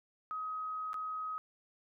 sine tone with dropouts, 1264 Hz, D#6, 27 cents sharp, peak -36 dBFS, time 0.31-1.38 s, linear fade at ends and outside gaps 0 ms, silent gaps 0.932-0.942 s, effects none

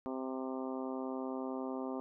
harmonic tone with a mistuned harmonic, 130.81 Hz, C3, in tune, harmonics 2 / 3 / 4 / 5 / 6 / 7 / 8 / 9, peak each -39 / -43 / -45 / -47 / -49 / -50 / -51 / -52 dBFS, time 0.06-2 s, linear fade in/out 0 ms, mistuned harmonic 9, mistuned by +17 cents, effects none

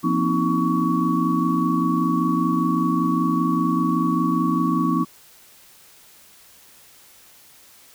sine tone cluster, 173.1 / 240.7 / 265.8 / 316.6 / 1124 Hz, F3 / B3 / C4 / D#4 / C#6, -15 / -44 / +27 / +30 / +24 cents, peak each -24 dBFS, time 0.03-5.05 s, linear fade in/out 20 ms, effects white hiss -50 dBFS RMS until 7.94 s

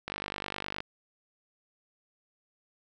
click train, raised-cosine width 0.3 ms, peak -18 dBFS, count 37, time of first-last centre 0.08-0.804 s, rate 49.7 Hz, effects none

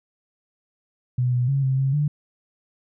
sine tone with pitch steps, 124.8 / 123.5 / 137.8 / 132.4 / 134.8 / 147.6 Hz, B2 / B2 / C#3 / C3 / C#3 / D3, +19 / 0 / -10 / +21 / -48 / +9 cents, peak -18 dBFS, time 1.18-2.08 s, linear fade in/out 5 ms, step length 150 ms, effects none

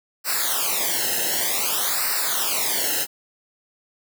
white noise with flanger, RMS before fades -23 dBFS, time 0.24-3.07 s, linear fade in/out 50 ms, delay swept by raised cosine 0.3 to 0.87 ms, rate 0.54 Hz, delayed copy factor -0.95, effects none

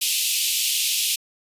pink high-pass noise, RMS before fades -22 dBFS, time 0.01-1.16 s, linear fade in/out 10 ms, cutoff 2600 Hz, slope 48 dB/octave, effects resampled to 32000 Hz

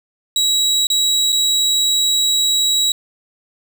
30% pulse tone with dropouts, 3873 Hz, B7, 35 cents flat, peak -11 dBFS, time 0.36-2.92 s, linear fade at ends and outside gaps 2 ms, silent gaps 0.87-0.901 / 1.322-1.326 s, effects none

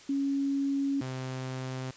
sine / sawtooth tone pair in turn, 277.2 / 129.95 Hz, C#4 / C3, 0 / -11 cents, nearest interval octave + minor second, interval 1311 cents, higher first, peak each -26 / -30 dBFS, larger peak first, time 0.09-1.01 / 1.01-1.91 s, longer first, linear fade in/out 5 ms, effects white hiss -52 dBFS RMS until 1.96 s + resampled to 16000 Hz

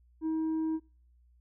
sine tone with tanh clipping, 318.5 Hz, D#4, 41 cents sharp, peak -29 dBFS, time 0.21-0.8 s, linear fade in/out 50 ms, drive 3 dB, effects noise-tail reverb RT60 0.5 s tail -26 dB re dry + added 60 Hz sine -60 dBFS peak until 1.4 s

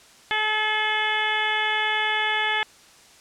harmonic tone, 429.6 Hz, A4, 41 cents flat, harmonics 1 / 2 / 3 / 4 / 5 / 6 / 7 / 8, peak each -36 / -27 / -34 / -26 / -27 / -34 / -31 / -31 dBFS, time 0.31-2.63 s, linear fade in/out 0 ms, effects white hiss -51 dBFS RMS until 3.2 s + low-pass 8000 Hz 12 dB/octave

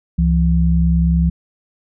sine tone pair together, 67.49 / 168.5 Hz, C#2 / E3, -46 / +38 cents, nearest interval octave + major third, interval 1584 cents, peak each -14 dBFS, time 0.18-1.3 s, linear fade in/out 10 ms, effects none

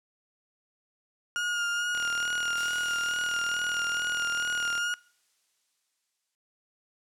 35% pulse tone with vibrato, 1423 Hz, F6, 32 cents sharp, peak -25 dBFS, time 1.36-4.94 s, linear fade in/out 0 ms, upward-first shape sine, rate 2.3 Hz, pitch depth 21 cents each way
click train, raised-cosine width 0.2 ms, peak -22 dBFS, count 113, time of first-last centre 1.95-4.778 s, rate 39.6 Hz
blue noise with exponential decay, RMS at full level -36 dBFS, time 2.57-6.35 s, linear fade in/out 0 ms, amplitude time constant 820 ms
effects noise-tail reverb RT60 0.5 s tail -23 dB re dry + low-pass 8000 Hz 12 dB/octave

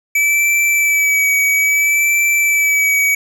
square tone with vibrato, 2300 Hz, D7, 37 cents flat, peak -12 dBFS, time 0.15-3.15 s, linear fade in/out 5 ms, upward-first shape sine, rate 0.6 Hz, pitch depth 26 cents each way, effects none

